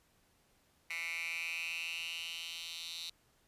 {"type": "tone with high-pass filter sweep", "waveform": "10% pulse", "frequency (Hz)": 167.3, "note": "E3", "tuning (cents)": 26, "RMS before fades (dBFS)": -41, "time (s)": [0.9, 3.1], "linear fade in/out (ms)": 5, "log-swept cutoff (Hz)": [2100, 3700], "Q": 6.5, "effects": ["pink hiss -71 dBFS RMS until 3.47 s", "resampled to 32000 Hz"]}